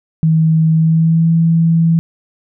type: tone with pitch glide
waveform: sine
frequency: 160 to 164.97 Hz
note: D#3 to E3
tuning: +49 to +2 cents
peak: -8 dBFS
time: 0.23-1.99 s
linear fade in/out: 0 ms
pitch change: +53 cents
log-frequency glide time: 0.73-1.31 s
effects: none